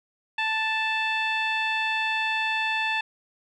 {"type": "tone with low-pass filter", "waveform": "15% pulse", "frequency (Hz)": 880, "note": "A5", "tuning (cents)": 0, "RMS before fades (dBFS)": -26, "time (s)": [0.38, 3.01], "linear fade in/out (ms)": 5, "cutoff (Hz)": 3000, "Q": 1.6, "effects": []}